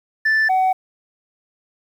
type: tone pair in turn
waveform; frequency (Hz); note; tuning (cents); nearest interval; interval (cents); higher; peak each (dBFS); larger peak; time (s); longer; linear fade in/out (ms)
sine; 1760 / 751.4; A6 / F#5; 0 / +26; octave + minor third; 1474; first; -11; neither; 0.25-0.49 / 0.49-0.73; neither; 10
effects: tanh soft clip ceiling -13 dBFS + 8-bit